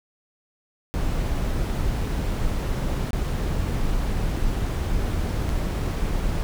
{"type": "noise with dropouts", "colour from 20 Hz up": "brown", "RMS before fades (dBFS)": -24, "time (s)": [0.94, 6.43], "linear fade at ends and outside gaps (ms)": 0, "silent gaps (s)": [[3.107, 3.132], [5.492, 5.498]], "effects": []}